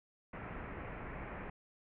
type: low-pass noise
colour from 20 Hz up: pink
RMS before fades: -45 dBFS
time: 0.33-1.5 s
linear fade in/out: 5 ms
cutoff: 2400 Hz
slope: 48 dB/octave
effects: none